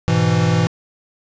square chord, E major, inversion first, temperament equal, 103.83 / 123.47 / 164.81 Hz, G#2 / B2 / E3, 0 / 0 / 0 cents, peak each -20 / -20 / -17 dBFS, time 0.08-0.67 s, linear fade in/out 0 ms, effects resampled to 16000 Hz + 8-bit

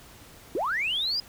sine linear sweep, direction up, 289.5 to 5010 Hz, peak -24 dBFS, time 0.55-1.2 s, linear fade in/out 2 ms, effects tanh soft clip ceiling -20 dBFS + pink hiss -50 dBFS RMS until 1.28 s

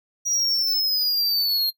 square linear sweep, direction down, 5780 to 4202 Hz, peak -20 dBFS, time 0.25-1.71 s, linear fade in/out 20 ms, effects noise-tail reverb RT60 0.1 s tail -19 dB re dry

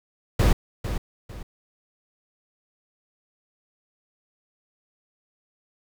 brown noise with echo, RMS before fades -17 dBFS, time 0.39-0.53 s, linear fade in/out 5 ms, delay 450 ms, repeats 2, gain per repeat -10 dB, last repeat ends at 1.43 s, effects none

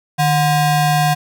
square ring-modulated tone, 440 Hz, A4, in tune, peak -10 dBFS, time 0.18-1.15 s, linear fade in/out 20 ms, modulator 287 Hz, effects none

